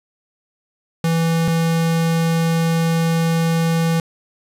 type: tone pair in turn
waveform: square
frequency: 165 / 165 Hz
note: E3 / E3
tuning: +2 / +2 cents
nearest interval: unison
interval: 0 cents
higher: neither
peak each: -16 dBFS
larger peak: neither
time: 1.04-1.48 / 1.48-4 s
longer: second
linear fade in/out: 2 ms
effects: resampled to 32000 Hz + 7-bit